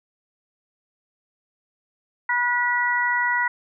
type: harmonic tone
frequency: 486.1 Hz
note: B4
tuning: 28 cents flat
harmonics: 2 / 3 / 4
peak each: -24 / -25 / -22 dBFS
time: 2.29-3.48 s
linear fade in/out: 5 ms
effects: none